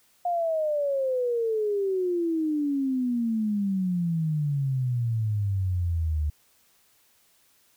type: exponential sweep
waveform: sine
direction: down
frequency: 714 to 73.42 Hz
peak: -23 dBFS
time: 0.25-6.3 s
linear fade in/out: 5 ms
effects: white hiss -63 dBFS RMS until 7.76 s